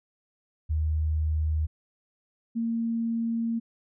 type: tone pair in turn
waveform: sine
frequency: 77.78 / 229.7 Hz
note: D#2 / A#3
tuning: 0 / -25 cents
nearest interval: octave + perfect fifth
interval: 1875 cents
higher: second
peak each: -23 / -25 dBFS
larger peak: first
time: 0.69-1.67 / 2.55-3.6 s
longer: second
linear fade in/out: 20 ms
effects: none

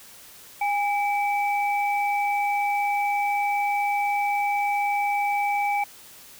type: tone pair together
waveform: sine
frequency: 816 / 2308 Hz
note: G#5 / D7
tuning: -31 / -31 cents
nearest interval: octave + tritone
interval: 1800 cents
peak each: -22 / -28 dBFS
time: 0.61-5.84 s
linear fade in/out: 5 ms
effects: white hiss -47 dBFS RMS until 6.39 s

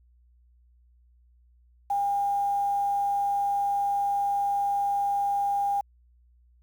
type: tone with quantisation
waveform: sine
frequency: 805 Hz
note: G5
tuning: 46 cents sharp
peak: -23 dBFS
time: 1.9-5.81 s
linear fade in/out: 5 ms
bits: 8
effects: added 60 Hz sine -57 dBFS peak until 6.62 s

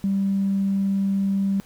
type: tone with tanh clipping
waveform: triangle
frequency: 196 Hz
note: G3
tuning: in tune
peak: -19 dBFS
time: 0.04-1.6 s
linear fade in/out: 0 ms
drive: 4 dB
effects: pink hiss -52 dBFS RMS until 1.65 s

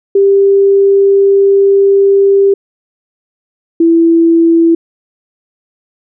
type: tone pair in turn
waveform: sine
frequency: 395.2 / 332.3 Hz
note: G4 / E4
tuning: +14 / +14 cents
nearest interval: minor third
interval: 300 cents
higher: first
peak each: -4 dBFS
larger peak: neither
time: 0.15-2.54 / 3.8-4.75 s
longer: first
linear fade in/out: 5 ms
effects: none

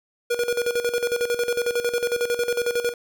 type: tone with tremolo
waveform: square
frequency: 479.7 Hz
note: A#4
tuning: 50 cents sharp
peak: -20 dBFS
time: 0.3-2.94 s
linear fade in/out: 10 ms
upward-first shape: square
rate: 11 Hz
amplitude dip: 70%
effects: none

